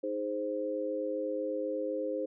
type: chord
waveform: sine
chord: Ab major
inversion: second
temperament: equal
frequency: 311.1 / 415.3 / 523.3 Hz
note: Eb4 / Ab4 / C5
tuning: 0 / 0 / 0 cents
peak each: -37 / -38 / -33 dBFS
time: 0.03-2.26 s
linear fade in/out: 10 ms
effects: none